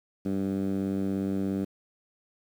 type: tone with band-pass filter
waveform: 10% pulse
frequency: 97.1 Hz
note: G2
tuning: 16 cents flat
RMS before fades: -29 dBFS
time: 0.25-1.65 s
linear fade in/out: 10 ms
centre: 230 Hz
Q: 2
effects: 9-bit